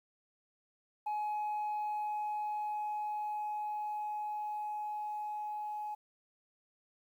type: tone with level ramp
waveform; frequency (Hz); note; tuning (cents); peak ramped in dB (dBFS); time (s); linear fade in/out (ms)
sine; 843; G#5; +26; -30 to -36; 1.06-5.95; 10
effects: tanh soft clip ceiling -32 dBFS + 11-bit